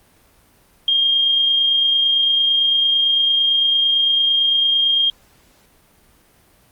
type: tone with amplitude modulation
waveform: sine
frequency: 3220 Hz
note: G7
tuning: 46 cents sharp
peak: -12 dBFS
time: 0.88-5.1 s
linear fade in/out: 2 ms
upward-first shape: sine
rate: 28.9 Hz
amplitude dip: 25%
effects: pink hiss -54 dBFS RMS until 6.71 s + Opus 32 kbps